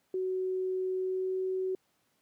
sine tone with pitch glide, 373 to 375.2 Hz, F#4 to F#4, +14 to +24 cents, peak -29 dBFS, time 0.14-1.75 s, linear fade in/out 2 ms, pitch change +10 cents, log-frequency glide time 0.96-1.37 s, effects pink hiss -73 dBFS RMS until 2.21 s + high-pass 150 Hz 12 dB/octave

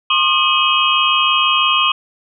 sine tone cluster, 1071 / 1217 / 2537 / 2923 / 3206 Hz, C6 / D#6 / D#7 / F#7 / G7, +40 / -39 / +33 / -22 / +38 cents, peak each -18 dBFS, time 0.1-1.92 s, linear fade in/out 5 ms, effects none

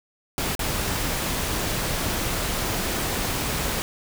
pink noise with dropouts, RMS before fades -26 dBFS, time 0.38-3.82 s, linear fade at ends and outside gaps 0 ms, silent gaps 0.551-0.593 s, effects none

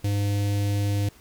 square tone with notch filter, 101.4 Hz, G#2, 41 cents flat, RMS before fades -24 dBFS, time 0.04-1.09 s, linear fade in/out 5 ms, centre 1200 Hz, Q 0.68, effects pink hiss -54 dBFS RMS until 1.2 s

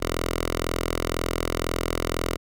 5% pulse tone with notch filter, 42 Hz, E1, 33 cents sharp, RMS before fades -27 dBFS, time 0-2.37 s, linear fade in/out 20 ms, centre 170 Hz, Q 0.71, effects none

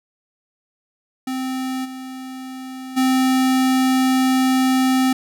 square tone with level steps, 260 Hz, C4, 11 cents flat, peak -23 / -31 / -15 dBFS, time 1.27-5.13 s, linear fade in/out 5 ms, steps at 1.84 / 2.96 s, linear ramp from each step 20 ms, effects none

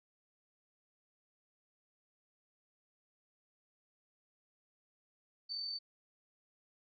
sine tone with amplitude modulation, 4553 Hz, C#8, 45 cents sharp, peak -36 dBFS, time 5.49-5.79 s, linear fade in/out 20 ms, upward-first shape sine, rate 41.8 Hz, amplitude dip 40%, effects none

